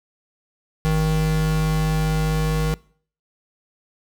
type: tone pair together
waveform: square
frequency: 52.49 / 157.3 Hz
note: G#1 / D#3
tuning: +19 / +19 cents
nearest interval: octave + perfect fifth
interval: 1900 cents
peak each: -23 / -21 dBFS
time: 0.85-2.74 s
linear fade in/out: 0 ms
effects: noise-tail reverb RT60 0.5 s tail -23 dB re dry